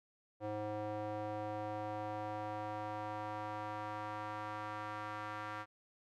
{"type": "tone with band-pass filter sweep", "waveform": "square", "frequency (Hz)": 105.9, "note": "G#2", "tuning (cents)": 34, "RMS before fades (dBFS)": -42, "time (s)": [0.4, 5.66], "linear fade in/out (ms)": 50, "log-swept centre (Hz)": [570, 1300], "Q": 1.9, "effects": []}